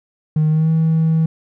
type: tone with pitch glide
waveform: triangle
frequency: 154.7 to 160.9 Hz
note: D#3 to E3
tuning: -10 to -42 cents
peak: -9 dBFS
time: 0.36-1.26 s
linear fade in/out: 5 ms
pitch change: +68 cents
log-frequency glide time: 0.49-0.7 s
effects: tanh soft clip ceiling -8 dBFS